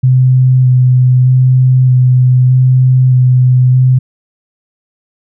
sine tone with vibrato, 127.7 Hz, C3, 42 cents flat, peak -4 dBFS, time 0.03-3.99 s, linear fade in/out 10 ms, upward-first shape square, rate 0.81 Hz, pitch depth 12 cents each way, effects none

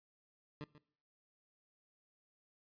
20% pulse tone with echo, 149.1 Hz, D3, 27 cents sharp, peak -38 dBFS, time 0.61-0.64 s, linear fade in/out 0 ms, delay 140 ms, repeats 1, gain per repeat -14 dB, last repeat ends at 0.78 s, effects noise-tail reverb RT60 0.6 s tail -21 dB re dry + resampled to 11025 Hz

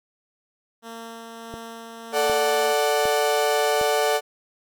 10% pulse tone with tremolo, 228.7 Hz, A#3, 33 cents flat, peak -27 dBFS, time 0.82-2.75 s, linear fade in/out 50 ms, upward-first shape sine, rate 1.6 Hz, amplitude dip 25%
click train, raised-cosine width 2 ms, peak -21 dBFS, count 4, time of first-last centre 1.54-3.813 s, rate 1.32 Hz
35% pulse chord, D major, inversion second, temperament equal, 440 / 587.3 / 740 Hz, A4 / D5 / F#5, 0 / 0 / 0 cents, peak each -21 / -22 / -23 dBFS, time 2.12-4.21 s, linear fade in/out 50 ms
effects none

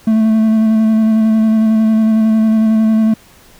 triangle tone with vibrato, 220 Hz, A3, in tune, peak -6 dBFS, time 0.07-3.14 s, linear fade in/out 5 ms, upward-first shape square, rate 11 Hz, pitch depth 14 cents each way, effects pink hiss -44 dBFS RMS until 3.59 s

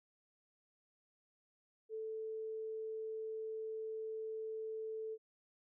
sine tone, 440 Hz, A4, in tune, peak -40 dBFS, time 1.89-5.18 s, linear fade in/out 50 ms, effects none

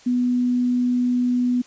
sine tone, 246.9 Hz, B3, in tune, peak -17 dBFS, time 0.06-1.62 s, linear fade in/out 10 ms, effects white hiss -49 dBFS RMS until 1.66 s + resampled to 16000 Hz

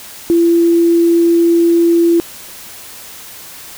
sine tone, 338.5 Hz, E4, 46 cents sharp, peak -7 dBFS, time 0.3-2.2 s, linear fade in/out 0 ms, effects white hiss -33 dBFS RMS until 3.77 s

